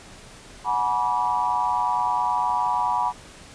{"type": "tone cluster", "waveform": "sine", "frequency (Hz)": [734, 843, 973, 1157], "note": ["F#5", "G#5", "B5", "D6"], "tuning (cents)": [-14, 26, -26, -26], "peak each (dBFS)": [-29, -27, -22, -30], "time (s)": [0.64, 3.13], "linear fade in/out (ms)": 50, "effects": ["pink hiss -45 dBFS RMS until 3.54 s", "resampled to 22050 Hz"]}